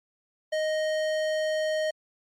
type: tone with tanh clipping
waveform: sine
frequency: 622.3 Hz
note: D#5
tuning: in tune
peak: -27 dBFS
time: 0.52-1.91 s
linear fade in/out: 10 ms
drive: 18 dB
effects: Opus 48 kbps